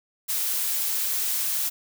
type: noise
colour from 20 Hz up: blue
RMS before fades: -26 dBFS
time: 0.28-1.7 s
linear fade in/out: 20 ms
effects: none